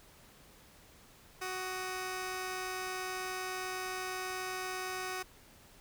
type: tone pair together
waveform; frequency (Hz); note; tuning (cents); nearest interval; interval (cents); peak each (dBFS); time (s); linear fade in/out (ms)
10% pulse; 371.8 / 1246.3; F#4 / D#6; +8 / +2; octave + major sixth; 2094; -29 / -37; 1.41-5.23; 10
effects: pink hiss -59 dBFS RMS until 5.8 s